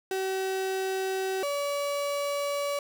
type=tone pair in turn; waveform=35% pulse; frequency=381 / 570.9 Hz; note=G4 / D5; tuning=-49 / -49 cents; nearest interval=perfect fifth; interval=700 cents; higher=second; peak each=-26 dBFS; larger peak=neither; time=0.11-1.43 / 1.43-2.79 s; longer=second; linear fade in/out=2 ms; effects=none